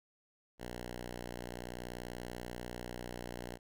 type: tone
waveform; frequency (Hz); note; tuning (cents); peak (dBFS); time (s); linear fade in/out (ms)
5% pulse; 60.5; B1; -35; -31; 0.58-3.59; 50
effects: none